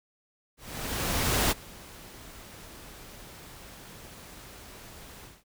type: noise with ADSR envelope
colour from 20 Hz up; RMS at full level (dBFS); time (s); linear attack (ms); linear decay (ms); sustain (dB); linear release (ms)
pink; -24; 0.57-5.44; 940; 25; -23; 210
effects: none